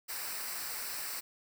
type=noise with comb filter; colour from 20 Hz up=white; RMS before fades=-39 dBFS; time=0.08-1.21 s; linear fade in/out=20 ms; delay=0.3 ms; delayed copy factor=-0.65; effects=none